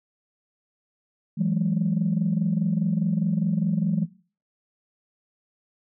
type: tone cluster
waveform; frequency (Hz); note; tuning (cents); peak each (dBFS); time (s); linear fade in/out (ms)
sine; 164.2 / 184.1 / 209; E3 / F#3 / G#3; -6 / -8 / +11; -24 / -24 / -24; 1.37-4.06; 20
effects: noise-tail reverb RT60 0.4 s tail -19 dB re dry + tanh soft clip ceiling -14 dBFS